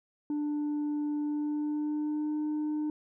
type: tone with pitch glide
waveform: sine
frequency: 295.8 to 302.7 Hz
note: D4 to D#4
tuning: +13 to -48 cents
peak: -26 dBFS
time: 0.3-2.9 s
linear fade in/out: 2 ms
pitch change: +39 cents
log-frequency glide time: 1.21-2.38 s
effects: tanh soft clip ceiling -28 dBFS